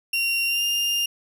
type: tone with pitch glide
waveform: 35% pulse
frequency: 2757 to 2807 Hz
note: F7 to F7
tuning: -23 to +8 cents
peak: -19 dBFS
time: 0.13-1.06 s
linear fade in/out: 5 ms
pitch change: +31 cents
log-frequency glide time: 0.46-0.63 s
effects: none